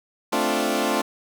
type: chord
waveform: 15% pulse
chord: D minor seventh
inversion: second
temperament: equal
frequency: 220 / 261.6 / 293.7 / 349.2 Hz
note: A3 / C4 / D4 / F4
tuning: 0 / 0 / 0 / 0 cents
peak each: -20 dBFS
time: 0.32-1.02 s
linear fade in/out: 10 ms
effects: none